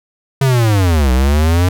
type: linear two-way sweep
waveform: square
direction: down then up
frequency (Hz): 138.59 to 61.74 to 92.2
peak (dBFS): -10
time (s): 0.41-1.69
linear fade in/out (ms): 5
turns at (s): 1.12
effects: none